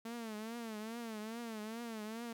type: tone with vibrato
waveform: sawtooth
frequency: 224 Hz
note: A3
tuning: 31 cents sharp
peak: -38 dBFS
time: 0.05-2.33 s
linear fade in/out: 5 ms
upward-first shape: triangle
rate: 2.4 Hz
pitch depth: 120 cents each way
effects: none